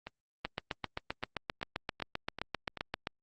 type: two click trains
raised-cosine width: 0.3 ms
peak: -17 / -24 dBFS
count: 21 / 8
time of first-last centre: 0.45-3.071 / 0.07-2.773 s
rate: 7.63 / 2.59 Hz
effects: Opus 24 kbps